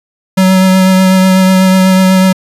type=tone with vibrato; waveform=square; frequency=187.8 Hz; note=F#3; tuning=26 cents sharp; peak=-5 dBFS; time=0.37-2.33 s; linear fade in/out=10 ms; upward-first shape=triangle; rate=8.1 Hz; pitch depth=19 cents each way; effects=resampled to 32000 Hz